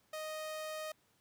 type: tone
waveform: sawtooth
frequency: 622.3 Hz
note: D#5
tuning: in tune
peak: -36 dBFS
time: 0.13-0.92 s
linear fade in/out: 5 ms
effects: pink hiss -72 dBFS RMS until 1.2 s + high-pass 100 Hz 12 dB/octave